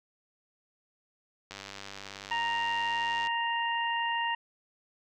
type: click train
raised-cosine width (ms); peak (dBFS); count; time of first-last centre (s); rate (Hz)
0.2; -24; 175; 1.51-3.271; 98.8
type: harmonic tone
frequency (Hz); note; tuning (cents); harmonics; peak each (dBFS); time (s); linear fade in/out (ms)
932.3; A#5; 0; 1 / 2 / 3; -30 / -33 / -35; 2.31-4.35; 5
effects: none